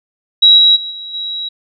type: tone with level steps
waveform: sine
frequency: 3868 Hz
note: B7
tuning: 37 cents flat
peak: -3 / -5 / -21 / -25 / -19 dBFS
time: 0.42-1.49 s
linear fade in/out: 10 ms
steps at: 0.57 / 0.75 / 0.9 / 1.13 s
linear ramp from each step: 20 ms
effects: none